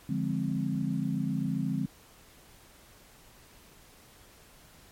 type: chord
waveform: sine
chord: D half-diminished seventh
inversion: none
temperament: equal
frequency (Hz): 146.83 / 174.61 / 207.7 / 261.6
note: D3 / F3 / Ab3 / C4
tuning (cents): 0 / 0 / 0 / 0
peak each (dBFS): -33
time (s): 0.09-1.86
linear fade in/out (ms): 5
effects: pink hiss -56 dBFS RMS until 4.91 s + MP3 64 kbps